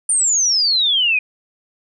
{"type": "exponential sweep", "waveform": "sine", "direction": "down", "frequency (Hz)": [9200, 2433], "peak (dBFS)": -13, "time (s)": [0.09, 1.19], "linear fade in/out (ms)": 5, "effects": []}